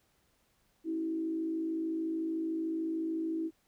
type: tone with frequency modulation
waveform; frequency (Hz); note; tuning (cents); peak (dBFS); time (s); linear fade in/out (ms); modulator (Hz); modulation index
sine; 324.3; E4; -28; -31; 0.84-3.51; 50; 53.6; 0.44
effects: pink hiss -72 dBFS RMS until 3.67 s